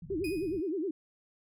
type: low-pass noise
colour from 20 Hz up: white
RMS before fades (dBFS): -46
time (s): 0.02-0.6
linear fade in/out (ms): 2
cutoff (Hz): 190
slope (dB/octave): 48
type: tone with vibrato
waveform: sine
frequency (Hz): 349.2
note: F4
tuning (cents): 0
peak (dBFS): -30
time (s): 0.1-0.91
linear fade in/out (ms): 5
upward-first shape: sine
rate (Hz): 9.6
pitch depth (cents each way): 250
type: tone with exponential decay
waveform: 35% pulse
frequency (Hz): 2489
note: D#7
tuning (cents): 0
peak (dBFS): -35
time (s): 0.24-0.7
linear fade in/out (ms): 5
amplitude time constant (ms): 100
effects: none